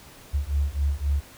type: beating tone pair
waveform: sine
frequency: 69.3 / 73.1 Hz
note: C#2 / D2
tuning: 0 / -7 cents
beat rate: 3.8 Hz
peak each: -25 dBFS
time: 0.33-1.21 s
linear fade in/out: 20 ms
effects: pink hiss -48 dBFS RMS until 1.37 s